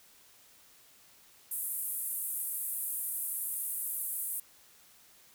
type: band-pass noise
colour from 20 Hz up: white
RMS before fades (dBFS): -36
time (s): 1.51-4.4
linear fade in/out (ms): 5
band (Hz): 8900 to 15000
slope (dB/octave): 48
effects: white hiss -60 dBFS RMS until 5.34 s